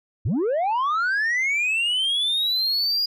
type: linear sweep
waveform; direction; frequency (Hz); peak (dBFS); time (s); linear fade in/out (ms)
sine; up; 77.1 to 4891; -17; 0.25-3.06; 10
effects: tanh soft clip ceiling -19 dBFS